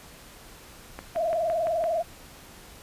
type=click train; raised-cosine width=0.5 ms; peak=-21 dBFS; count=6; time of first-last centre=0.99-1.84 s; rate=5.88 Hz
type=tone with vibrato; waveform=sine; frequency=659.3 Hz; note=E5; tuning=in tune; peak=-23 dBFS; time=1.15-2.03 s; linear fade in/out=20 ms; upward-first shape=sine; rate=20 Hz; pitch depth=100 cents each way
effects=pink hiss -48 dBFS RMS until 2.82 s + resampled to 32000 Hz